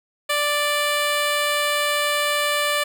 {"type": "tone", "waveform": "10% pulse", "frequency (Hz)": 587.3, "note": "D5", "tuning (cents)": 0, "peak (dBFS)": -11, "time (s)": [0.29, 2.84], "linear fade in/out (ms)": 10, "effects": []}